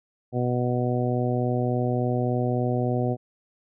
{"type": "harmonic tone", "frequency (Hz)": 123.47, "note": "B2", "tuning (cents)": 0, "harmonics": [1, 2, 3, 4, 5, 6], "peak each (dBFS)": [-25, -28, -30, -31, -32, -33], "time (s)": [0.32, 3.17], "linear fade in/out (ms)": 50, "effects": []}